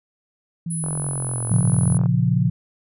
sine linear sweep, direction down, 168.7 to 85.3 Hz, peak -24 dBFS, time 0.66-1.96 s, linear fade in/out 5 ms
sine tone, 10080 Hz, D#9, 21 cents sharp, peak -28 dBFS, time 0.7-1.98 s, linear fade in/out 10 ms
click train, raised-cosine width 1 ms, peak -19 dBFS, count 55, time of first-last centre 0.84-2.059 s, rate 44.3 Hz
sine chord, Bb minor, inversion none, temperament equal, 116.54 / 138.59 / 174.61 Hz, Bb2 / Db3 / F3, 0 / 0 / 0 cents, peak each -20 dBFS, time 1.51-2.5 s, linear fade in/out 5 ms
effects none

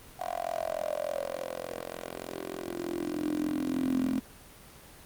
10% pulse tone with high-pass filter sweep, 43.37 Hz, F1, 11 cents flat, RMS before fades -33 dBFS, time 0.19-4.2 s, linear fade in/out 10 ms, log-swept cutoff 740 to 240 Hz, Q 8.5, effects pink hiss -51 dBFS RMS until 5.05 s + Opus 24 kbps

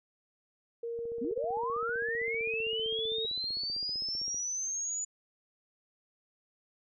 sine tone with pitch glide, 466.2 to 445.9 Hz, A#4 to A4, 0 to +23 cents, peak -34 dBFS, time 0.83-3.26 s, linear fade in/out 5 ms, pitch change -77 cents, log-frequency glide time 2.02-2.67 s
click train, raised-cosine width 2 ms, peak -38 dBFS, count 53, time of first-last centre 0.99-4.345 s, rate 15.5 Hz
sine linear sweep, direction up, 219 to 6980 Hz, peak -32 dBFS, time 1.21-5.05 s, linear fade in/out 10 ms
effects none

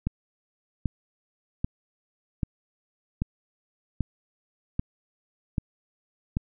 click train, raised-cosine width 5 ms, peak -13 dBFS, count 9, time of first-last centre 0.07-6.369 s, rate 1.27 Hz, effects none

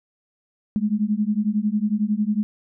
sine beating tone pair, 205.2 / 216.2 Hz, G#3 / A3, -21 / -30 cents, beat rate 11 Hz, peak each -22 dBFS, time 0.76-2.43 s, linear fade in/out 0 ms, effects none

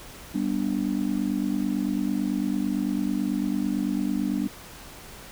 sine chord, G major, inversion none, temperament just, 196 / 245 / 294 Hz, G3 / B3 / D4, 0 / -14 / +2 cents, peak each -27 dBFS, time 0.34-4.48 s, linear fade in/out 10 ms, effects tanh soft clip ceiling -15 dBFS + pink hiss -44 dBFS RMS until 5.31 s

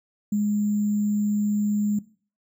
sine tone with sample-and-hold, 207.7 Hz, G#3, in tune, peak -20 dBFS, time 0.32-1.99 s, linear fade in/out 5 ms, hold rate 7350 Hz, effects noise-tail reverb RT60 0.4 s tail -18 dB re dry

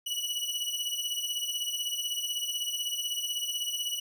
sawtooth beating tone pair, 2931 / 2947 Hz, F#7 / F#7, -17 / -8 cents, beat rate 16 Hz, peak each -30 / -31 dBFS, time 0.06-4 s, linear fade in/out 10 ms, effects none

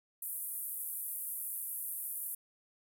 pink band-pass noise, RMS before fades -40 dBFS, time 0.22-2.35 s, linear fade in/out 5 ms, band 10000 to 15000 Hz, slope 48 dB/octave, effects none

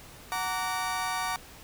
30% pulse chord, Gb augmented, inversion none, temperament just, 740 / 925 / 1156.2 Hz, Gb5 / Bb5 / D6, 0 / -14 / -27 cents, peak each -31 dBFS, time 0.32-1.36 s, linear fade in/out 0 ms, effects pink hiss -49 dBFS RMS until 1.63 s

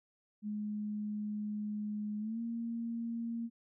sine tone with pitch glide, 210 to 231.7 Hz, G#3 to A#3, +19 to -10 cents, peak -35 dBFS, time 0.42-3.5 s, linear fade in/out 50 ms, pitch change +171 cents, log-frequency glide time 2.19-2.4 s, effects none

